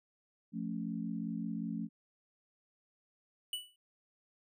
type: chord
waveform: sine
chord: F augmented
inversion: none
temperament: equal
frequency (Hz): 174.61 / 220 / 277.2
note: F3 / A3 / C#4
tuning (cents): 0 / 0 / 0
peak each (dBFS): -40 / -38 / -42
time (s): 0.52-1.89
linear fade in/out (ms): 50
type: tone with exponential decay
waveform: square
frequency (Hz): 2960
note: F#7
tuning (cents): 0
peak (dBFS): -33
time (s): 3.53-3.76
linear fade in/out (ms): 2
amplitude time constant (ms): 48
effects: none